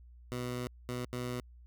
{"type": "tone bursts at uneven times", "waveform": "15% pulse", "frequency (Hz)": 123.6, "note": "B2", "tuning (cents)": 2, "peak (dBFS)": -29, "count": 3, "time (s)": [[0.32, 0.67], [0.89, 1.05], [1.13, 1.4]], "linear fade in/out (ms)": 0, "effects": ["added 60 Hz sine -52 dBFS peak until 1.66 s"]}